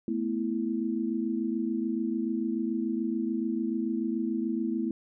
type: chord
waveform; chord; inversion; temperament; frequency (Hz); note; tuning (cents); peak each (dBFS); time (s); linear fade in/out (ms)
sine; A suspended second; none; equal; 220 / 246.9 / 329.6; A3 / B3 / E4; 0 / 0 / 0; -31 / -32 / -31; 0.08-4.91; 2
effects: none